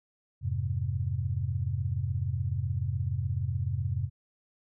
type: chord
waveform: sine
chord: F minor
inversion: none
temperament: equal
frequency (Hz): 87.31 / 103.83 / 130.81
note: F2 / Ab2 / C3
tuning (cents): 0 / 0 / 0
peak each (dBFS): -32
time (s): 0.41-4.1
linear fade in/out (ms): 50
effects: none